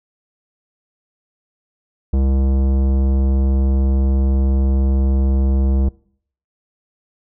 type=tone with tanh clipping; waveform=sine; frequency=66.9 Hz; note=C2; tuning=39 cents sharp; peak=-15 dBFS; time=2.13-5.89 s; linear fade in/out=5 ms; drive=16 dB; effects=noise-tail reverb RT60 0.6 s tail -23 dB re dry